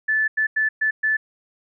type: tone bursts at uneven times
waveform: sine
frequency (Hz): 1745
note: A6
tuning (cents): -15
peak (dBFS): -17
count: 5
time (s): 0.08-0.28 / 0.37-0.47 / 0.56-0.69 / 0.81-0.91 / 1.03-1.17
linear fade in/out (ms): 10
effects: none